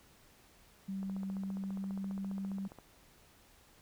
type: tone with pitch glide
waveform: sine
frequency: 193.3 to 194.76 Hz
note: G3 to G3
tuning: -24 to -11 cents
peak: -36 dBFS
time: 0.88-2.68 s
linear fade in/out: 10 ms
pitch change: +13 cents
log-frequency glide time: 1.29-2.2 s
type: click train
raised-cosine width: 1 ms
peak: -36 dBFS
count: 27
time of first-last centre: 1.03-2.787 s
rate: 14.8 Hz
effects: pink hiss -63 dBFS RMS until 3.81 s